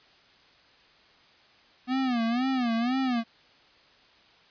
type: tone with vibrato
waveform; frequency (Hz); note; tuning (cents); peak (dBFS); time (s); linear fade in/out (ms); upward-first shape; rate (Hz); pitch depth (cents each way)
square; 245.7; B3; -9; -25; 1.87-3.24; 50; sine; 2; 140
effects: white hiss -58 dBFS RMS until 4.5 s + resampled to 11025 Hz